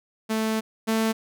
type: tone pair in turn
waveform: sawtooth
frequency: 220 / 222.3 Hz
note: A3 / A3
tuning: 0 / +18 cents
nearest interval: unison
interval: 18 cents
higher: second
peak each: -19 / -17 dBFS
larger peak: second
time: 0.29-0.61 / 0.87-1.13 s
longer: first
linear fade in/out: 20 ms
effects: none